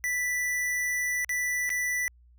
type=tone with dropouts; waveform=square; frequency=1975.5 Hz; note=B6; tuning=in tune; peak=-27 dBFS; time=0.04-2.08 s; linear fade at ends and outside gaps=0 ms; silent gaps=1.246-1.293 / 1.693-1.702 s; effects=added 60 Hz sine -54 dBFS peak until 2.38 s